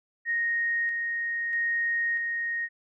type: tone with tremolo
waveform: sine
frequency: 1864.7 Hz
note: A#6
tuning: in tune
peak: -24 dBFS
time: 0.25-2.69 s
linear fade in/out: 50 ms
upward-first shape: square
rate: 0.78 Hz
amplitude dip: 30%
effects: none